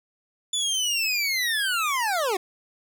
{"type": "linear sweep", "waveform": "25% pulse", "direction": "down", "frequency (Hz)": [3500, 349.2], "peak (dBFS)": -19, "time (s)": [0.53, 2.37], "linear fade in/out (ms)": 5, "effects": []}